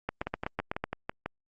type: two click trains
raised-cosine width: 0.5 ms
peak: -17 / -15 dBFS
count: 7 / 7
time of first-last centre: 0.27-1.26 / 0.09-0.84 s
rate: 6.06 / 8 Hz
effects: Opus 48 kbps